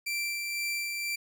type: tone with tremolo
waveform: sawtooth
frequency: 2349 Hz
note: D7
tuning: in tune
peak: -26 dBFS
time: 0.06-1.16 s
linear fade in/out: 10 ms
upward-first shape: sine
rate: 2 Hz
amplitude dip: 30%
effects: none